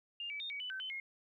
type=tone with pitch steps; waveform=sine; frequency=2809 / 2298 / 3663 / 2263 / 2990 / 1539 / 3053 / 2149 Hz; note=F7 / D7 / A#7 / C#7 / F#7 / G6 / G7 / C7; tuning=+9 / -38 / -31 / +35 / +17 / -32 / -46 / +46 cents; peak=-39 dBFS; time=0.2-1 s; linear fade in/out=2 ms; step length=100 ms; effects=13-bit